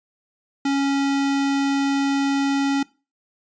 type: tone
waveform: square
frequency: 277.2 Hz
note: C#4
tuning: in tune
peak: -19 dBFS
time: 0.65-2.83 s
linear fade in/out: 5 ms
effects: noise-tail reverb RT60 0.3 s tail -21 dB re dry + resampled to 16000 Hz